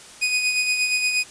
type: tone with tremolo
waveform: sawtooth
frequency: 2489 Hz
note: D#7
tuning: in tune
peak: -14 dBFS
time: 0.21-1.24 s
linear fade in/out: 20 ms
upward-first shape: sine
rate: 8.5 Hz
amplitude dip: 45%
effects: white hiss -43 dBFS RMS until 1.3 s + resampled to 22050 Hz